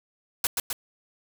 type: noise with echo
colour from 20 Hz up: white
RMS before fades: -24 dBFS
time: 0.44-0.47 s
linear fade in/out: 2 ms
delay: 130 ms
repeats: 2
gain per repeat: -3 dB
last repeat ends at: 0.73 s
effects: none